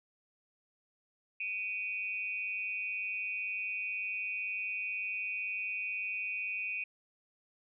sine tone with amplitude modulation, 2489 Hz, D#7, in tune, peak -30 dBFS, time 1.4-6.84 s, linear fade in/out 5 ms, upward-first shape sine, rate 202 Hz, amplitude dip 85%, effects none

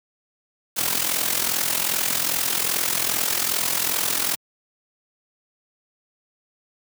white noise with amplitude modulation, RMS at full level -20 dBFS, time 0.76-4.36 s, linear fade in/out 20 ms, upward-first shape sine, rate 42.5 Hz, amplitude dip 70%, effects high-pass 100 Hz 12 dB/octave

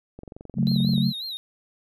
click train, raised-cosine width 2 ms, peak -26 dBFS, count 19, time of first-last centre 0.19-0.979 s, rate 22.8 Hz
sine chord, F# minor, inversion second, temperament just, 138.75 / 185 / 222 Hz, C#3 / F#3 / A3, +2 / 0 / +16 cents, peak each -23 dBFS, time 0.55-1.13 s, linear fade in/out 50 ms
triangle tone with vibrato, 3951 Hz, B7, in tune, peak -29 dBFS, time 0.67-1.37 s, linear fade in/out 0 ms, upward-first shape sine, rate 5.5 Hz, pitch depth 120 cents each way
effects none

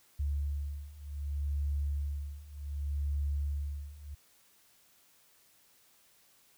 sine beating tone pair, 71.4 / 72.06 Hz, D2 / D2, -48 / -32 cents, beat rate 0.66 Hz, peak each -36 / -34 dBFS, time 0.19-4.15 s, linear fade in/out 10 ms, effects white hiss -65 dBFS RMS until 6.57 s

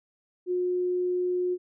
sine tone, 360.4 Hz, F#4, 45 cents flat, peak -24 dBFS, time 0.46-1.58 s, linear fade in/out 50 ms, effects none

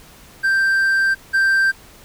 triangle tone pair in turn, 1571 / 1571 Hz, G6 / G6, +3 / +3 cents, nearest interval unison, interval 0 cents, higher neither, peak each -12 / -11 dBFS, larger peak second, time 0.43-1.15 / 1.33-1.72 s, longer first, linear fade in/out 20 ms, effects pink hiss -45 dBFS RMS until 2.04 s

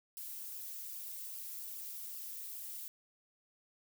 violet noise with flanger, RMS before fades -45 dBFS, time 0.17-2.88 s, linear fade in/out 0 ms, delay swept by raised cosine 0.48 to 5.68 ms, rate 2.5 Hz, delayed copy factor -0.85, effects none

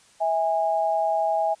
sine tone pair together, 651 / 820.2 Hz, E5 / G#5, -22 / -22 cents, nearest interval major third, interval 400 cents, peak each -23 dBFS, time 0.2-1.55 s, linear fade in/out 20 ms, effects white hiss -56 dBFS RMS until 1.6 s + resampled to 22050 Hz

